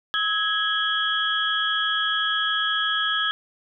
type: tone cluster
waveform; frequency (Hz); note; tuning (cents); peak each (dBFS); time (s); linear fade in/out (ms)
sine; 1290 / 1656 / 3073 / 3318; E6 / G#6 / G7 / G#7; -38 / -5 / -35 / -2; -27 / -25 / -31 / -25; 0.14-3.31; 0
effects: none